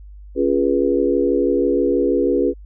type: chord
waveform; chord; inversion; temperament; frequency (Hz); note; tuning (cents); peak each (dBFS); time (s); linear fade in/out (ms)
sine; C# dominant seventh; none; equal with one note detuned; 277.2 / 349.2 / 415.3 / 487.6; C#4 / E#4 / G#4 / B4; 0 / 0 / 0 / -22; -20; 0.35-2.54; 50
effects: added 50 Hz sine -36 dBFS peak until 2.65 s